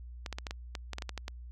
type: clicks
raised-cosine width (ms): 0.2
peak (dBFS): -20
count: 12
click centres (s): 0.262 / 0.327 / 0.385 / 0.468 / 0.509 / 0.752 / 0.933 / 0.984 / 1.022 / 1.093 / 1.177 / 1.281
effects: added 60 Hz sine -43 dBFS peak until 1.51 s

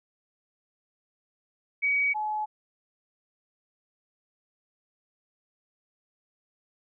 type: tone pair in turn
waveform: sine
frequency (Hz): 2263 / 852.6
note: C#7 / G#5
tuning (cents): +35 / +45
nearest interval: octave + perfect fourth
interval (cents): 1690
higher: first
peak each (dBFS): -22 / -27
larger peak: first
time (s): 1.82-2.14 / 2.14-2.46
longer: neither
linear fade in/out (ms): 20
effects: none

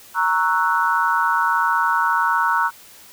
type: chord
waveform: sine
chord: F# dominant seventh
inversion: first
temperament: equal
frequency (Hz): 932.3 / 1108.7 / 1318.5 / 1480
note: A#5 / C#6 / E6 / F#6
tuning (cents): 0 / 0 / 0 / 0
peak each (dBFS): -20 / -23 / -22 / -21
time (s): 0.14-2.71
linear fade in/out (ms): 50
effects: white hiss -45 dBFS RMS until 3.12 s

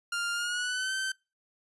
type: tone with pitch glide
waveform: sawtooth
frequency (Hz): 1400 to 1544.5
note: F6 to G6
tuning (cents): +4 to -26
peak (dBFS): -26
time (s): 0.12-1.12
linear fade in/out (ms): 5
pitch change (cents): +170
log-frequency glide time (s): 0.33-0.93
effects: noise-tail reverb RT60 0.3 s tail -26 dB re dry + resampled to 24000 Hz

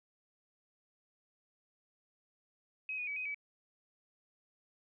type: tone with pitch steps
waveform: sine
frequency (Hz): 2540 / 2466 / 2283 / 2512 / 2289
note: D#7 / D#7 / D7 / D#7 / D7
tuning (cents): +35 / -16 / -50 / +16 / -45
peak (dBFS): -36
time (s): 2.89-3.345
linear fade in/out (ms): 2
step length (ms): 91
effects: none

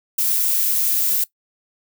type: noise with amplitude modulation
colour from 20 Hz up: violet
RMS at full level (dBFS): -17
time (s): 0.18-1.24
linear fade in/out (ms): 5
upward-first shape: sine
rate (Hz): 229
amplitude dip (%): 40
effects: noise-tail reverb RT60 0.1 s tail -19 dB re dry

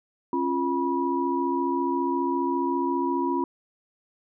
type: tone cluster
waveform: sine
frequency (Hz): 273.2 / 347.9 / 973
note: C#4 / F4 / B5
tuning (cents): -25 / -7 / -26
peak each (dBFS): -27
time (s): 0.33-3.44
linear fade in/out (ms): 2
effects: none

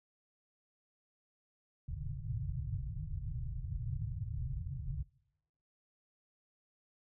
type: low-pass noise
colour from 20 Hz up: white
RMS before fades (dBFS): -39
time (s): 1.88-5.03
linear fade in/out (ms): 5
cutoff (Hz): 150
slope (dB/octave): 96
effects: noise-tail reverb RT60 0.9 s tail -24 dB re dry

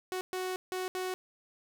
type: tone bursts at uneven times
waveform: sawtooth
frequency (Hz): 370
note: F#4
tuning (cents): 0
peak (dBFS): -29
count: 4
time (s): 0.12-0.21 / 0.33-0.56 / 0.72-0.88 / 0.95-1.14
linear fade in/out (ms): 0
effects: none

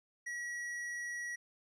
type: tone with tanh clipping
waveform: triangle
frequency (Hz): 1921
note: B6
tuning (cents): -48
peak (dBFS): -40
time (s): 0.26-1.36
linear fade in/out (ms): 10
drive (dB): 18
effects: low-pass 10000 Hz 12 dB/octave

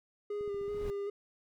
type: tone with vibrato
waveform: triangle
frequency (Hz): 407.4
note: G#4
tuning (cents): -33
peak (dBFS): -32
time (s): 0.3-1.1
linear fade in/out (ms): 5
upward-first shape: square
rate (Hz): 2.6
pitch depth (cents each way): 23
type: noise with exponential growth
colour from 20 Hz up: brown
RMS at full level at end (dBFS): -39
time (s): 0.39-0.9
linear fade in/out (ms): 0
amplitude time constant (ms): 110
type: click train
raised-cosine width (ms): 3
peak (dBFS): -38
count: 8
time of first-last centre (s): 0.41-0.883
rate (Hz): 14.8
effects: none

